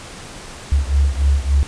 sine beating tone pair, 68.5 / 72 Hz, C#2 / D2, -20 / -34 cents, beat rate 3.5 Hz, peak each -15 / -17 dBFS, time 0.72-1.63 s, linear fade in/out 0 ms, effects pink hiss -35 dBFS RMS until 1.67 s + resampled to 22050 Hz

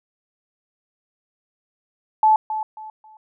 sine tone with echo, 867 Hz, A5, 26 cents flat, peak -11 dBFS, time 2.23-2.36 s, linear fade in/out 2 ms, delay 270 ms, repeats 3, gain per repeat -11 dB, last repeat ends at 3.17 s, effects none

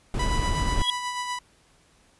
brown noise, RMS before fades -25 dBFS, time 0.14-0.82 s, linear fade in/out 2 ms
sawtooth tone with tremolo, 987.8 Hz, B5, in tune, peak -23 dBFS, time 0.19-1.39 s, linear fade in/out 5 ms, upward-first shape sine, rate 8.2 Hz, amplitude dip 40%
triangle tone with exponential growth, 3307 Hz, G#7, 8 cents flat, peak -15 dBFS, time 0.77-0.9 s, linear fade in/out 1 ms, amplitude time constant 28 ms
effects pink hiss -60 dBFS RMS until 2.19 s + resampled to 24000 Hz

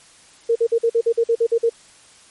sine tone bursts, 462.6 Hz, A#4, 13 cents flat, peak -13 dBFS, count 11, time 0.49-1.696 s, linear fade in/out 10 ms, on 66 ms, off 48 ms, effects white hiss -49 dBFS RMS until 2.3 s + MP3 48 kbps

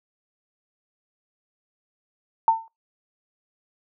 sine tone with exponential decay, 901 Hz, A5, 41 cents sharp, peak -10 dBFS, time 2.48-2.68 s, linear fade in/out 1 ms, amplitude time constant 43 ms, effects noise-tail reverb RT60 0.2 s tail -20 dB re dry

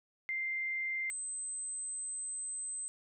sine tone pair in turn, 2093 / 8190 Hz, C7 / C9, 0 / -38 cents, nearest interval 2 octaves, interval 2362 cents, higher second, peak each -33 / -37 dBFS, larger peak first, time 0.29-1.1 / 1.1-2.88 s, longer second, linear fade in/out 0 ms, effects none

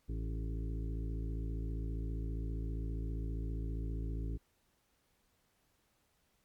harmonic tone with a mistuned harmonic, 55 Hz, A1, in tune, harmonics 1 / 2 / 3 / 5 / 6 / 7 / 8, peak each -36 / -43 / -47 / -48 / -52 / -55 / -57 dBFS, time 0.08-4.38 s, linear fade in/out 20 ms, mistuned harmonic 7, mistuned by +35 cents, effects pink hiss -75 dBFS RMS until 6.44 s + MP3 96 kbps

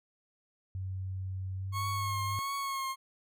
sine tone with pitch glide, 94.3 to 98.82 Hz, F#2 to G2, +33 to +14 cents, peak -34 dBFS, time 0.75-2.39 s, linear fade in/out 0 ms, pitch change +81 cents, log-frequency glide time 1.56-1.85 s
40% pulse tone with vibrato, 1090 Hz, C#6, 29 cents flat, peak -32 dBFS, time 1.72-2.96 s, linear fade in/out 50 ms, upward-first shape triangle, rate 1.5 Hz, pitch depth 40 cents each way
effects none

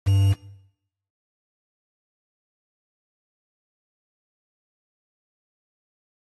triangle tone with quantisation, 98 Hz, G2, in tune, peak -13 dBFS, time 0.06-0.34 s, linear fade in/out 20 ms, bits 6, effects noise-tail reverb RT60 0.8 s tail -20 dB re dry + AAC 32 kbps

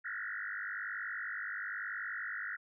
sine tone with frequency modulation, 1661.2 Hz, G#6, in tune, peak -37 dBFS, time 0.04-2.57 s, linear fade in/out 20 ms, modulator 50.5 Hz, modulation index 5.5, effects none

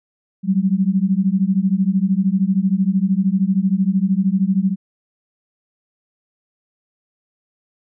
sine beating tone pair, 185 / 198 Hz, F#3 / G3, 0 / +18 cents, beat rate 13 Hz, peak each -17 dBFS, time 0.43-4.76 s, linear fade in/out 50 ms, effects none

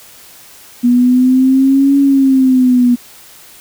sine exponential two-way sweep, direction up then down, 241.5 to 279.9 to 241.5 Hz, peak -6 dBFS, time 0.83-2.96 s, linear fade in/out 20 ms, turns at 1.98 s, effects white hiss -39 dBFS RMS until 3.6 s

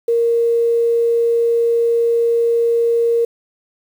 sine tone with quantisation, 466.2 Hz, A#4, in tune, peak -12 dBFS, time 0.08-3.25 s, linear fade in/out 5 ms, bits 7, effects none

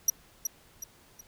35% pulse tone with echo, 5800 Hz, F#8, 35 cents flat, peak -16 dBFS, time 0.08-0.1 s, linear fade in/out 5 ms, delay 370 ms, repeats 3, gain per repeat -8 dB, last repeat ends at 1.21 s, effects pink hiss -59 dBFS RMS until 1.27 s

